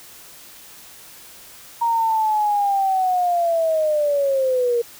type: linear sweep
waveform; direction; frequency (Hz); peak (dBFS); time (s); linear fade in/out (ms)
sine; down; 938 to 466.8; -16; 1.81-4.82; 10
effects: white hiss -43 dBFS RMS until 4.99 s